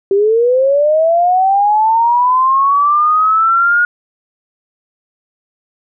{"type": "linear sweep", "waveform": "sine", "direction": "up", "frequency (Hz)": [385.7, 1443], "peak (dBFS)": -8, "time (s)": [0.11, 3.85], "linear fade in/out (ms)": 2, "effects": []}